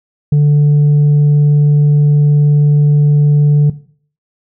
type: tone with tanh clipping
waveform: triangle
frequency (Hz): 146.83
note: D3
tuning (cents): 0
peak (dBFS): -6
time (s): 0.32-3.7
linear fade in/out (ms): 5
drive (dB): 7
effects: noise-tail reverb RT60 0.5 s tail -17 dB re dry